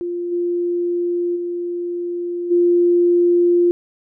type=tone with level steps; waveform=sine; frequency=349.2 Hz; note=F4; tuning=in tune; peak=-21 / -17 / -21 / -11 dBFS; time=0.01-3.71 s; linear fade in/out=0 ms; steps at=0.31 / 1.35 / 2.5 s; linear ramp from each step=20 ms; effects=none